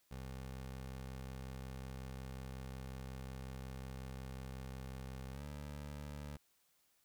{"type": "tone with pitch glide", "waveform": "20% pulse", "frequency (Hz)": [65.5, 72.68], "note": ["C2", "D2"], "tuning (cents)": [2, -17], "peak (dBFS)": -40, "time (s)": [0.11, 6.37], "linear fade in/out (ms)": 5, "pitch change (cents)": 181, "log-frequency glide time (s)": [5.32, 5.43], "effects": ["white hiss -75 dBFS RMS until 7.04 s"]}